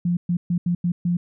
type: tone bursts at uneven times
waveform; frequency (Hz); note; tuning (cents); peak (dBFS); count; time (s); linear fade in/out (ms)
sine; 174.61; F3; 0; -18; 6; 0.05-0.17 / 0.29-0.37 / 0.5-0.58 / 0.66-0.75 / 0.84-0.92 / 1.05-1.17; 5
effects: none